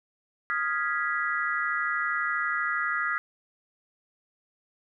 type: chord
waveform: sine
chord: F half-diminished seventh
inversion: third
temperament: equal with one note detuned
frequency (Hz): 1244.5 / 1396.9 / 1661.2 / 1959.6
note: Eb6 / F6 / Ab6 / Cb7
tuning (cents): 0 / 0 / 0 / -14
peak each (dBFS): -31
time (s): 0.5-3.18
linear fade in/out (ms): 0
effects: none